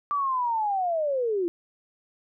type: linear sweep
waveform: sine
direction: down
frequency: 1174.7 to 332.4 Hz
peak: -23 dBFS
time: 0.11-1.48 s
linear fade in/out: 0 ms
effects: none